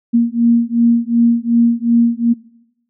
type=beating tone pair; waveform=sine; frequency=233.1 / 235.8 Hz; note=A#3 / A#3; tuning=0 / +20 cents; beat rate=2.7 Hz; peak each=-13 dBFS; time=0.13-2.34 s; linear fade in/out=20 ms; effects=noise-tail reverb RT60 0.9 s tail -22 dB re dry